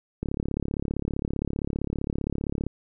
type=click train; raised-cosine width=3 ms; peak=-15 dBFS; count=87; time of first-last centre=0.23-2.666 s; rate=35.3 Hz; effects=none